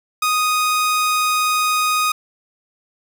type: tone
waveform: sawtooth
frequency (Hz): 1244.5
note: D#6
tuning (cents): 0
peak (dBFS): -12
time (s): 0.22-2.12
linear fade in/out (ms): 5
effects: none